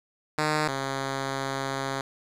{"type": "tone pair in turn", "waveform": "5% pulse", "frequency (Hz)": [153, 135.6], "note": ["D#3", "C#3"], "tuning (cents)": [-29, -38], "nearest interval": "major second", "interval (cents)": 209, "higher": "first", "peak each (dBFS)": [-12, -17], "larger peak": "first", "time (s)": [[0.38, 0.68], [0.68, 2.01]], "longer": "second", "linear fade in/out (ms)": 2, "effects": ["low-pass 8000 Hz 12 dB/octave", "9-bit"]}